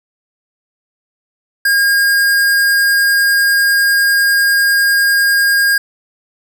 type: tone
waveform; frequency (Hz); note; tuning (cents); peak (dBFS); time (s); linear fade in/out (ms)
square; 1621; G#6; -42; -10; 1.65-5.78; 5
effects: none